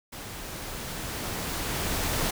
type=noise with level ramp; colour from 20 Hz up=pink; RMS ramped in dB=-40 to -27 dBFS; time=0.12-2.31 s; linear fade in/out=10 ms; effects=none